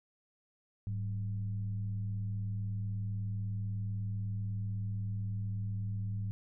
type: tone with frequency modulation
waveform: sine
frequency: 103.83 Hz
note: G#2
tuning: in tune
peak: -33 dBFS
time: 0.87-6.31 s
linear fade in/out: 0 ms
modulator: 83.9 Hz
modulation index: 0.47
effects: none